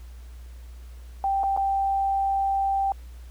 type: tone with dropouts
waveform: sine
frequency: 784 Hz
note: G5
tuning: in tune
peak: -21 dBFS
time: 1.24-2.92 s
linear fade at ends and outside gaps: 1 ms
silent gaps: 1.433-1.437 / 1.565-1.574 s
effects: added 60 Hz sine -39 dBFS peak until 3.3 s + pink hiss -57 dBFS RMS until 3.3 s